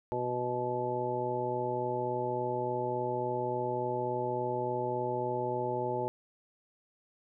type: harmonic tone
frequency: 123.5 Hz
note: B2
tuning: in tune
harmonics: 1 / 2 / 3 / 4 / 5 / 7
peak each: -40 / -43 / -35 / -37 / -38 / -35 dBFS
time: 0.12-6.08 s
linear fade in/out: 0 ms
effects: none